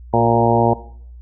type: harmonic tone with a mistuned harmonic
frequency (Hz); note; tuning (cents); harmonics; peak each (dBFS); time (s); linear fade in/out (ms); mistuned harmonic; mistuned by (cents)
116.54; A#2; 0; 1 / 2 / 3 / 4 / 5 / 6 / 7 / 8; -20 / -20 / -20 / -20 / -20 / -20 / -20 / -20; 0.13-0.74; 10; 3; +28
effects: noise-tail reverb RT60 0.6 s tail -17 dB re dry + added 60 Hz sine -35 dBFS peak until 1.21 s